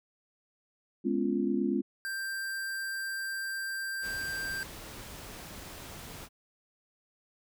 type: chord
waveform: sine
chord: C# dominant seventh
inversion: second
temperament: just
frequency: 207.9 / 249.5 / 277.2 / 346.5 Hz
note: G#3 / B3 / C#4 / E#4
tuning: +2 / +18 / 0 / -14 cents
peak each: -32 dBFS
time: 1.04-1.82 s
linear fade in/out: 20 ms
type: tone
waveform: square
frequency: 1577 Hz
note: G6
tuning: 10 cents sharp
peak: -34 dBFS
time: 2.05-4.63 s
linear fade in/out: 0 ms
type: noise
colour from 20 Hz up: pink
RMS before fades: -45 dBFS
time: 4.01-6.29 s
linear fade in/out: 50 ms
effects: none